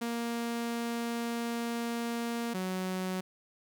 sawtooth tone pair in turn, 234.2 / 185.88 Hz, A#3 / F#3, +8 / +8 cents, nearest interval major third, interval 400 cents, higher first, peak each -28 dBFS, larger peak neither, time 0.01-2.54 / 2.54-3.21 s, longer first, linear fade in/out 10 ms, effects none

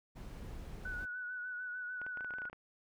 brown noise, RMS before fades -46 dBFS, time 0.15-1.06 s, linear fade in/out 20 ms
sine tone with vibrato, 1480 Hz, F#6, in tune, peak -39 dBFS, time 0.85-2.49 s, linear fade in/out 5 ms, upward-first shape sine, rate 6.7 Hz, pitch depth 33 cents each way
clicks, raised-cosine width 0.5 ms, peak -34 dBFS, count 12, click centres 2.016 / 2.065 / 2.173 / 2.208 / 2.246 / 2.307 / 2.338 / 2.385 / 2.419 / 2.454 / 2.498 / 2.53 s
effects none

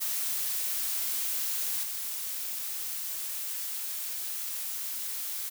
blue noise with level steps, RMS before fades -31 / -35 dBFS, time 0-5.5 s, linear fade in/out 20 ms, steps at 1.83 s, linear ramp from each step 5 ms, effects none

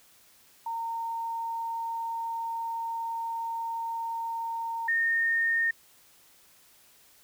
sine tone pair in turn, 917 / 1834 Hz, A#5 / A#6, -29 / -29 cents, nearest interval octave, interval 1200 cents, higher second, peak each -30 / -23 dBFS, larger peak second, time 0.66-4.88 / 4.88-5.71 s, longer first, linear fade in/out 5 ms, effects white hiss -59 dBFS RMS until 7.23 s

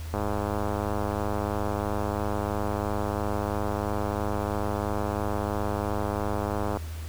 click train, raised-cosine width 1 ms, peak -15 dBFS, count 684, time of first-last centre 0.14-6.771 s, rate 103 Hz, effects added 80 Hz sine -33 dBFS peak until 7.08 s + pink hiss -46 dBFS RMS until 7.08 s

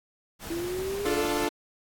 pink noise, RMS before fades -39 dBFS, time 0.39-1.49 s, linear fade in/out 50 ms
sine linear sweep, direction up, 331 to 436 Hz, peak -29 dBFS, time 0.5-1.23 s, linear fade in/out 5 ms
sawtooth chord, D minor, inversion none, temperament equal, 293.7 / 349.2 / 440 Hz, D4 / F4 / A4, 0 / 0 / 0 cents, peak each -26 dBFS, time 1.05-1.49 s, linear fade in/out 10 ms
effects AAC 64 kbps

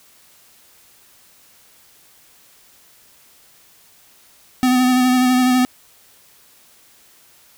square tone with vibrato, 252.7 Hz, B3, 40 cents sharp, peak -13 dBFS, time 4.63-5.65 s, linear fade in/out 0 ms, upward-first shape sine, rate 12 Hz, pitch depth 23 cents each way, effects white hiss -51 dBFS RMS until 7.57 s

